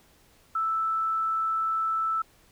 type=tone; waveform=sine; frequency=1318.5 Hz; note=E6; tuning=in tune; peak=-24 dBFS; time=0.55-2.22 s; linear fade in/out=5 ms; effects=pink hiss -60 dBFS RMS until 2.51 s